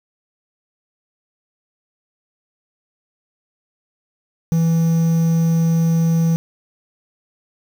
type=tone with quantisation; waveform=triangle; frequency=164.81 Hz; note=E3; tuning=in tune; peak=-11 dBFS; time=4.52-6.36 s; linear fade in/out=0 ms; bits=6; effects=none